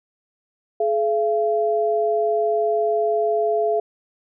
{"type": "tone pair together", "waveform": "sine", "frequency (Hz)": [425.9, 680], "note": ["G#4", "F5"], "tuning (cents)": [44, -46], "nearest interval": "minor sixth", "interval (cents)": 810, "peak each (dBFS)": -20, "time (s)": [0.8, 3.8], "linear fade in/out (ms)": 5, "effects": []}